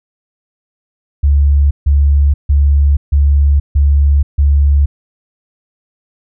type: tone bursts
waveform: sine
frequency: 71.2 Hz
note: C#2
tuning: 47 cents sharp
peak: -6 dBFS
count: 6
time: 1.23-4.86 s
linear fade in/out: 10 ms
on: 480 ms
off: 150 ms
effects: none